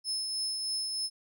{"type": "tone with tremolo", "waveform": "35% pulse", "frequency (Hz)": 5220, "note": "E8", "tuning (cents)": -18, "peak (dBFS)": -27, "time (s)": [0.04, 1.1], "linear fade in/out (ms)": 50, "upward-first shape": "triangle", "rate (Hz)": 3.2, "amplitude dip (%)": 35, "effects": []}